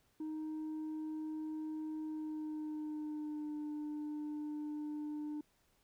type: tone with pitch glide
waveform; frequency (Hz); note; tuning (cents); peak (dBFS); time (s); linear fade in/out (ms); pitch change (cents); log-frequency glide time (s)
sine; 311.1 to 299.5; D#4 to D4; 0 to +34; -36; 0.2-5.41; 5; -66; 2.04-3.58
effects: tanh soft clip ceiling -38 dBFS + pink hiss -74 dBFS RMS until 5.83 s